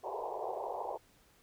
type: band-pass noise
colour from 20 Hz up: white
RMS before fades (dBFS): -39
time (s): 0.03-0.98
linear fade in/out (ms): 20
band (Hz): 370 to 1000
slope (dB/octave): 96
effects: pink hiss -66 dBFS RMS until 1.42 s